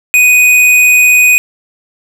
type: tone with hard clipping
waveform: sine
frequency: 2489 Hz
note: D#7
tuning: in tune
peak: -5 dBFS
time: 0.14-1.38 s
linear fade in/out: 0 ms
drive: 13 dB
effects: none